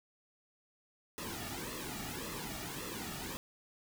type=noise with flanger; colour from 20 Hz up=pink; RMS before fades=-42 dBFS; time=1.18-3.37 s; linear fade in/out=0 ms; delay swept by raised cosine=1.3 to 1.98 ms; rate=1.8 Hz; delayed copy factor=-0.7; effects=none